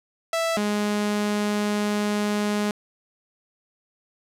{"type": "tone pair in turn", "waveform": "sawtooth", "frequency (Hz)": [660, 207.9], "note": ["E5", "G#3"], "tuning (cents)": [2, 2], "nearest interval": "octave + minor sixth", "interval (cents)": 2000, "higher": "first", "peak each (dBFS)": -18, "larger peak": "neither", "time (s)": [[0.33, 0.57], [0.57, 2.71]], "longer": "second", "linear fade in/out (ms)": 2, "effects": ["low-pass 11000 Hz 12 dB/octave"]}